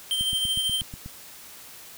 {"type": "tone with tremolo", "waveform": "square", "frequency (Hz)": 3137, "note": "G7", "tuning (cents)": 1, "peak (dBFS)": -22, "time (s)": [0.11, 0.81], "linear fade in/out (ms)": 0, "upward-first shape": "triangle", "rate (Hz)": 13, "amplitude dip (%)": 45}
{"type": "click train", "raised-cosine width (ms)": 5, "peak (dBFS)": -25, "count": 8, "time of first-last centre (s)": [0.21, 1.061], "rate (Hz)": 8.23}
{"effects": ["white hiss -45 dBFS RMS until 1.97 s"]}